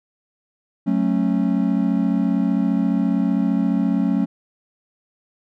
triangle chord, F# minor, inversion none, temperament equal with one note detuned, 185 / 220 / 273.8 Hz, F#3 / A3 / C#4, 0 / 0 / -21 cents, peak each -19 / -19 / -19 dBFS, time 0.86-4.26 s, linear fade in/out 20 ms, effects none

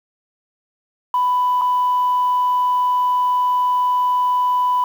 sine tone with dropouts, 994 Hz, B5, 11 cents sharp, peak -13 dBFS, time 1.14-4.84 s, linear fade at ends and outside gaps 2 ms, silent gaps 1.613-1.617 s, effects tanh soft clip ceiling -11 dBFS + 7-bit

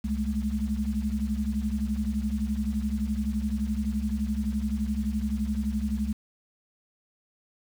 sine tone cluster, 67 / 206.4 / 218.1 Hz, C2 / G#3 / A3, +42 / -10 / -15 cents, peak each -30 dBFS, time 0.04-6.13 s, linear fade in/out 10 ms, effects 8-bit

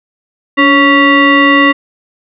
sine tone with frequency modulation, 1120 Hz, C#6, 18 cents sharp, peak -4 dBFS, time 0.57-1.73 s, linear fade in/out 20 ms, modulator 835 Hz, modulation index 1.6, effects none

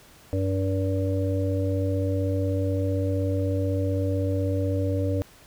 harmonic tone, 95.9 Hz, G2, 37 cents flat, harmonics 1 / 3 / 5 / 6, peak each -24 / -29 / -31 / -32 dBFS, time 0.33-5.22 s, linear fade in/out 0 ms, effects pink hiss -52 dBFS RMS until 5.46 s

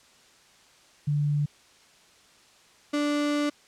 sine / 35% pulse tone pair in turn, 146.5 / 293 Hz, D3 / D4, -4 / -4 cents, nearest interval octave, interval 1200 cents, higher second, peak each -22 dBFS, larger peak neither, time 1.07-1.46 / 2.93-3.5 s, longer second, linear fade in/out 10 ms, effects white hiss -57 dBFS RMS until 3.67 s + low-pass 7000 Hz 12 dB/octave

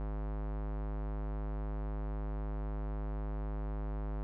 square tone with low-pass filter, 51.91 Hz, G#1, in tune, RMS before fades -37 dBFS, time 0-4.23 s, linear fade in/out 0 ms, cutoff 1100 Hz, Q 1, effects none

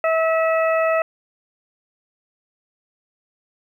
harmonic tone, 648 Hz, E5, 30 cents flat, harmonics 1 / 2 / 3 / 4, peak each -17 / -23 / -27 / -29 dBFS, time 0.04-1.02 s, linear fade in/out 2 ms, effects 9-bit

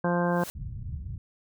harmonic tone, 174.61 Hz, F3, in tune, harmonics 1 / 2 / 3 / 4 / 5 / 6 / 7 / 8 / 9, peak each -26 / -32 / -29 / -34 / -34 / -34 / -44 / -45 / -35 dBFS, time 0.04-0.44 s, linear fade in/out 5 ms
white noise with exponential growth, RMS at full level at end -36 dBFS, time 0.24-0.5 s, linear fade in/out 0 ms, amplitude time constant 55 ms
white low-pass noise, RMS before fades -36 dBFS, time 0.55-1.18 s, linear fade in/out 5 ms, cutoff 120 Hz, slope 24 dB/octave
effects none

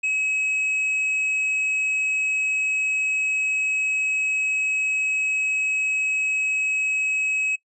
sine tone with tanh clipping, 2559 Hz, D#7, 48 cents sharp, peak -22 dBFS, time 0.03-7.56 s, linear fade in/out 10 ms, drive 5 dB, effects noise-tail reverb RT60 0.1 s tail -22 dB re dry + resampled to 22050 Hz

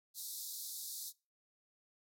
white band-pass noise, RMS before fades -45 dBFS, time 0.14-1.13 s, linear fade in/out 50 ms, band 3700 to 16000 Hz, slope 96 dB/octave, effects noise-tail reverb RT60 0.3 s tail -23 dB re dry

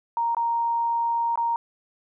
sine tone with dropouts, 932 Hz, A#5, 1 cent flat, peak -21 dBFS, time 0.17-1.56 s, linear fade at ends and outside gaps 1 ms, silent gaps 0.348-0.368 / 1.357-1.375 s, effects none

